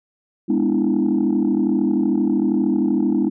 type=chord; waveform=sine; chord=E dominant seventh; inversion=first; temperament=just; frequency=206 / 247.2 / 296.7 / 329.6 Hz; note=G#3 / B3 / D4 / E4; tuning=-14 / +2 / +18 / 0 cents; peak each=-20 dBFS; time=0.48-3.3 s; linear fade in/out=20 ms; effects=tanh soft clip ceiling -10 dBFS